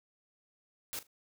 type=noise with echo; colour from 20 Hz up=white; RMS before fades=-39 dBFS; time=0.93-0.99 s; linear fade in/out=0 ms; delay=39 ms; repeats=2; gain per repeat=-15 dB; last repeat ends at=1.068 s; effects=none